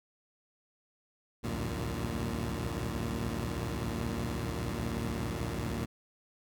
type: tone cluster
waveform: 15% pulse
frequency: 60 / 66.5 / 76.3 / 94.1 / 115 Hz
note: B1 / C2 / D#2 / F#2 / A#2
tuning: -49 / +29 / -33 / +30 / -23 cents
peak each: -33 / -39 / -32 / -34 / -31 dBFS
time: 1.43-5.86 s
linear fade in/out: 20 ms
effects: none